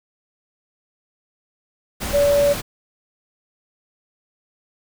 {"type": "tone in noise", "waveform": "sine", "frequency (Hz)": 573, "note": "D5", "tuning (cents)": -43, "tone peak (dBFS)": -13, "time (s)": [2.13, 2.54], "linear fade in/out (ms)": 20, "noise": "pink", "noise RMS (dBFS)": -27, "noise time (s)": [2, 2.62], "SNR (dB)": 11, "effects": []}